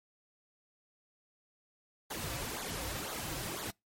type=noise with flanger; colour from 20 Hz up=pink; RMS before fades=-39 dBFS; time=2.1-3.71 s; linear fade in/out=10 ms; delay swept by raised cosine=0.36 to 4.96 ms; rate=2 Hz; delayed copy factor=-0.8; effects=noise-tail reverb RT60 0.2 s tail -26 dB re dry + MP3 64 kbps